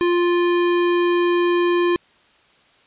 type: tone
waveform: square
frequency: 349.5 Hz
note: F4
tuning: 1 cent sharp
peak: -16 dBFS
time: 0.01-1.96 s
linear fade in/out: 0 ms
effects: white hiss -55 dBFS RMS until 2.86 s + resampled to 8000 Hz